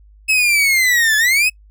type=linear two-way sweep; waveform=40% pulse; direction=down then up; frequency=2600 to 1704 to 2600 Hz; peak=-11 dBFS; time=0.28-1.5 s; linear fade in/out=20 ms; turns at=1.17 s; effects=noise-tail reverb RT60 0.1 s tail -26 dB re dry + added 51 Hz sine -43 dBFS peak until 1.7 s